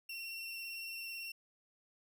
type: tone with vibrato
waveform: 30% pulse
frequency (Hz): 2720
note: F7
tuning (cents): -46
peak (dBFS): -39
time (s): 0.09-1.32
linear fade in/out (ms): 5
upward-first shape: triangle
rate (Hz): 18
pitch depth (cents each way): 23
effects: none